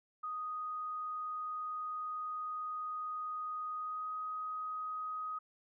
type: tone with pitch glide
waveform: sine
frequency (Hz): 1244.5 to 1255.3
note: D#6 to D#6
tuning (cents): 0 to +15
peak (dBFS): -37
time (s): 0.23-5.39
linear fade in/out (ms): 10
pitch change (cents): +15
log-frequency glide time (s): 3.76-4.11
effects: none